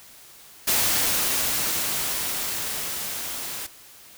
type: noise with level ramp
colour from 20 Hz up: white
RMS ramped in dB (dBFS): -21 to -33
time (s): 0.67-3.67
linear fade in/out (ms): 10
effects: white hiss -48 dBFS RMS until 4.17 s